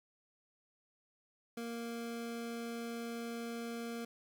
25% pulse tone, 233.1 Hz, A#3, in tune, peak -36 dBFS, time 1.57-4.05 s, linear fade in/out 5 ms, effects 12-bit

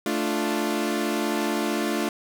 sawtooth chord, D minor, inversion second, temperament equal, 220 / 293.7 / 349.2 Hz, A3 / D4 / F4, 0 / 0 / 0 cents, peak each -24 dBFS, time 0.06-2.09 s, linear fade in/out 2 ms, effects none

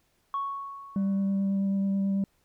sine tone with exponential decay, 1108.7 Hz, C#6, in tune, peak -25 dBFS, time 0.34-1.59 s, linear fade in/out 1 ms, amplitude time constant 270 ms
sine tone with vibrato, 196 Hz, G3, in tune, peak -21 dBFS, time 0.96-2.24 s, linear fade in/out 2 ms, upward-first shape triangle, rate 9.2 Hz, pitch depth 11 cents each way
effects tanh soft clip ceiling -23 dBFS + pink hiss -70 dBFS RMS until 2.44 s

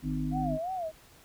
harmonic tone, 51.3 Hz, G#1, 21 cents flat, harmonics 1 / 3 / 5 / 6, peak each -37 / -33 / -32 / -40 dBFS, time 0.02-0.59 s, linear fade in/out 50 ms
sine tone with vibrato, 693 Hz, F5, 14 cents flat, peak -31 dBFS, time 0.31-0.92 s, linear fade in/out 50 ms, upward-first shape sine, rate 3 Hz, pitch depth 160 cents each way
effects pink hiss -57 dBFS RMS until 1.24 s

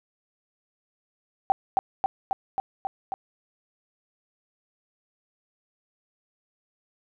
sine tone with echo, 775 Hz, G5, 20 cents flat, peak -15 dBFS, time 1.5-1.52 s, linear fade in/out 0 ms, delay 270 ms, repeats 6, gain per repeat -2 dB, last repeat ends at 3.14 s, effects none

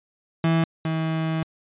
35% pulse tone pair in turn, 163.9 / 160.53 Hz, E3 / E3, -10 / -46 cents, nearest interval unison, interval 36 cents, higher first, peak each -16 / -21 dBFS, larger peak first, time 0.44-0.64 / 0.85-1.43 s, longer second, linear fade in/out 2 ms, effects resampled to 8000 Hz

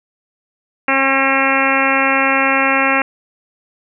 harmonic tone with a mistuned harmonic, 270 Hz, C#4, 45 cents flat, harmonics 1 / 2 / 3 / 4 / 5 / 6 / 7 / 8 / 9 / 10, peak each -21 / -21 / -21 / -21 / -21 / -21 / -21 / -21 / -21 / -21 dBFS, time 0.88-3.02 s, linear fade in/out 2 ms, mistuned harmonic 9, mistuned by -26 cents, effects none

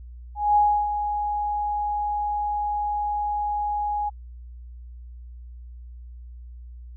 sine tone with ADSR envelope, 830.6 Hz, G#5, in tune, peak -14 dBFS, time 0.35-4.1 s, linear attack 210 ms, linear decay 310 ms, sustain -9 dB, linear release 17 ms, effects added 60 Hz sine -38 dBFS peak until 6.96 s

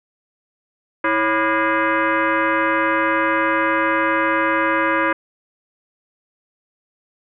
sine tone with frequency modulation, 325.3 Hz, E4, 23 cents flat, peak -15 dBFS, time 1.04-5.13 s, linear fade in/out 5 ms, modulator 438 Hz, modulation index 3.9, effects none

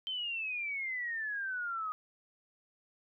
sine exponential sweep, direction down, 3126 to 1244.5 Hz, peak -34 dBFS, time 0.07-1.92 s, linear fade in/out 0 ms, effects none

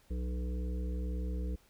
harmonic tone with a mistuned harmonic, 61.74 Hz, B1, in tune, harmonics 1 / 3 / 5 / 7 / 8, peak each -33 / -43 / -47 / -50 / -51 dBFS, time 0.1-1.56 s, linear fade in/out 10 ms, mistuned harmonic 5, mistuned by -24 cents, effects pink hiss -66 dBFS RMS until 1.69 s

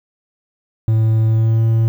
triangle tone with pitch glide, 110.9 to 112.77 Hz, A2 to A2, +14 to +43 cents, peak -9 dBFS, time 0.88-1.88 s, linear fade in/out 0 ms, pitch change +29 cents, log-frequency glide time 1.26-1.61 s, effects 8-bit

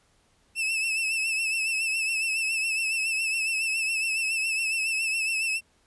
40% pulse tone with vibrato, 2637 Hz, E7, in tune, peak -24 dBFS, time 0.55-5.61 s, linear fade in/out 50 ms, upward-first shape triangle, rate 7.2 Hz, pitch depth 64 cents each way, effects pink hiss -65 dBFS RMS until 5.86 s + resampled to 24000 Hz

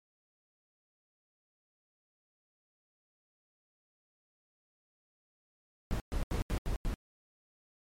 brown noise bursts at uneven times, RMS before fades -32 dBFS, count 6, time 5.91-6 / 6.12-6.23 / 6.31-6.42 / 6.5-6.58 / 6.66-6.76 / 6.85-6.94 s, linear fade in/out 0 ms, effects MP3 64 kbps

